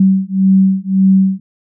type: beating tone pair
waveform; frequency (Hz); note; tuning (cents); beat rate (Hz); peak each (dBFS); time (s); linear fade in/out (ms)
sine; 190.5 / 192.3; G3 / G3; -49 / -33; 1.8; -11; 0-1.4; 5
effects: none